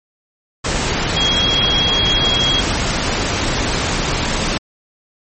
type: tone in noise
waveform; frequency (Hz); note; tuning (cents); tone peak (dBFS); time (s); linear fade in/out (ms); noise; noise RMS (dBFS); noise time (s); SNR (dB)
sine; 3288; G#7; -18; -14; 1.16-2.61; 10; pink; -18; 0.64-4.58; +1
effects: MP3 32 kbps